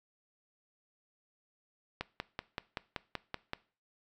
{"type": "click train", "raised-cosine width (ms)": 0.3, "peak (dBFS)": -19, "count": 9, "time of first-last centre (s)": [2.01, 3.534], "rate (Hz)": 5.25, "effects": ["noise-tail reverb RT60 0.4 s tail -20 dB re dry"]}